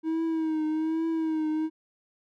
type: tone with vibrato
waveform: triangle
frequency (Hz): 318.1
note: D#4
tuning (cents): +38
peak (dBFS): -23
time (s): 0.03-1.7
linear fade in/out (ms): 50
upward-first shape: triangle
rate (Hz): 1.2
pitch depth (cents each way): 55
effects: none